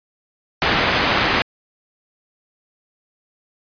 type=low-pass noise; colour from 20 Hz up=white; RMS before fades=-18 dBFS; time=0.62-1.42 s; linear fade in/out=0 ms; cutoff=2500 Hz; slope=12 dB/octave; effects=resampled to 11025 Hz